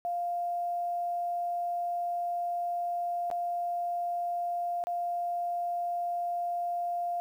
sine tone with dropouts, 698.5 Hz, F5, in tune, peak -29 dBFS, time 0.05-7.2 s, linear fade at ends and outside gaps 0 ms, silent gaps 3.302-3.313 / 4.839-4.87 s, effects 10-bit

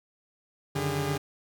sawtooth tone cluster, 91.8 / 144.1 / 152.4 / 404.9 Hz, F#2 / D3 / D#3 / G#4, -13 / -33 / -36 / -44 cents, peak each -34 / -26 / -32 / -28 dBFS, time 0.75-1.18 s, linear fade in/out 10 ms, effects none

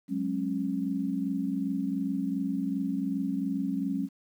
sine chord, F# suspended second, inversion none, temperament equal with one note detuned, 185 / 207.7 / 272.4 Hz, F#3 / G#3 / C#4, 0 / 0 / -30 cents, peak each -33 / -33 / -30 dBFS, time 0.08-4.09 s, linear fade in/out 50 ms, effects 10-bit

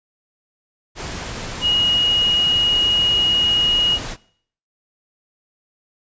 sine tone in noise, 2887 Hz, F#7, 43 cents flat, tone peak -14 dBFS, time 1.61-3.99 s, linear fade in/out 50 ms, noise pink, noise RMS -29 dBFS, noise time 0.95-4.17 s, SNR +12 dB, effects noise-tail reverb RT60 0.6 s tail -21 dB re dry + resampled to 16000 Hz

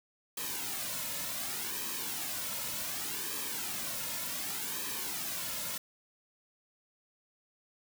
white noise with flanger, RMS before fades -37 dBFS, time 0.37-5.78 s, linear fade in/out 5 ms, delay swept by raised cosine 1.4 to 2.6 ms, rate 0.67 Hz, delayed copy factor -0.65, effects none

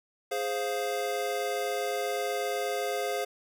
square chord, F minor, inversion first, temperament equal, 415.3 / 523.3 / 698.5 Hz, Ab4 / C5 / F5, 0 / 0 / 0 cents, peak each -34 dBFS, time 0.31-3.25 s, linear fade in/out 10 ms, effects none

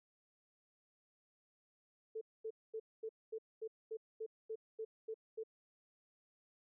sine tone bursts, 442.2 Hz, A4, 9 cents sharp, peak -40 dBFS, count 12, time 2.15-5.436 s, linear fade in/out 10 ms, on 63 ms, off 230 ms, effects none

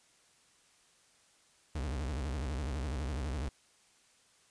40% pulse tone with vibrato, 69.3 Hz, C#2, in tune, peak -33 dBFS, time 1.75-3.49 s, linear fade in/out 5 ms, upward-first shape sine, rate 12 Hz, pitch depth 220 cents each way, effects white hiss -66 dBFS RMS until 4.5 s + resampled to 22050 Hz

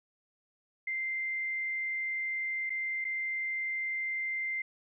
sine tone with dropouts, 2088 Hz, C7, 4 cents flat, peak -31 dBFS, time 0.87-4.62 s, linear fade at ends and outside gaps 5 ms, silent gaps 2.696-2.702 / 3.044-3.049 s, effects none

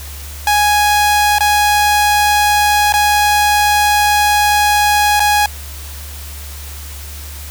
sawtooth tone with dropouts, 830.6 Hz, G#5, in tune, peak -6 dBFS, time 0.47-5.46 s, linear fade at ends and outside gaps 2 ms, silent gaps 1.385-1.406 / 2.924-2.938 / 5.196-5.202 s, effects added 72 Hz sine -28 dBFS peak until 7.5 s + white hiss -33 dBFS RMS until 7.5 s

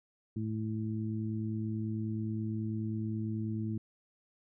harmonic tone, 109.3 Hz, A2, 11 cents flat, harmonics 1 / 2 / 3, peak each -35 / -36 / -41 dBFS, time 0.36-3.78 s, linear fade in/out 5 ms, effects none

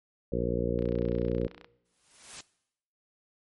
harmonic tone, 59.3 Hz, A#1, 30 cents sharp, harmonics 1 / 2 / 3 / 4 / 5 / 6 / 7 / 8 / 9, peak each -35 / -36 / -34 / -36 / -38 / -36 / -36 / -33 / -36 dBFS, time 0.32-1.47 s, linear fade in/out 5 ms
click train, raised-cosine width 0.3 ms, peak -31 dBFS, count 27, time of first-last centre 0.79-1.645 s, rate 30.4 Hz
white noise with exponential growth, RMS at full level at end -39 dBFS, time 1.85-2.41 s, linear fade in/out 5 ms, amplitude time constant 120 ms
effects noise-tail reverb RT60 0.8 s tail -21 dB re dry + MP3 48 kbps

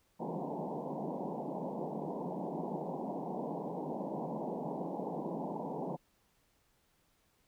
pink band-pass noise, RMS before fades -39 dBFS, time 0.19-5.97 s, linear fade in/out 20 ms, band 150 to 970 Hz, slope 96 dB/octave, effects pink hiss -73 dBFS RMS until 7.47 s

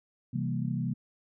sine chord, C dominant seventh, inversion none, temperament equal, 130.81 / 164.81 / 196 / 233.1 Hz, C3 / E3 / G3 / Bb3, 0 / 0 / 0 / 0 cents, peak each -32 / -34 / -36 / -35 dBFS, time 0.33-0.94 s, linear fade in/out 10 ms, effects none

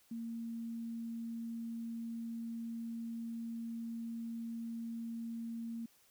sine tone, 230 Hz, A#3, 23 cents flat, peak -39 dBFS, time 0.11-5.86 s, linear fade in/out 5 ms, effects white hiss -68 dBFS RMS until 6.1 s

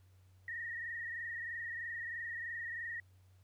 sine tone with frequency modulation, 1864.7 Hz, A#6, in tune, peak -39 dBFS, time 0.48-3 s, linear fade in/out 2 ms, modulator 23.1 Hz, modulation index 2.6, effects added 93 Hz sine -61 dBFS peak until 3.43 s + pink hiss -75 dBFS RMS until 3.43 s

